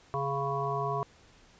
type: harmonic tone with a mistuned harmonic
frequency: 138.59 Hz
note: C#3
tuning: in tune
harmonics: 1 / 3 / 5 / 7 / 8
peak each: -35 / -35 / -35 / -35 / -35 dBFS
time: 0.14-1.03 s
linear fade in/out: 0 ms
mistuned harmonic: 7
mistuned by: +32 cents
effects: pink hiss -59 dBFS RMS until 1.59 s + resampled to 16000 Hz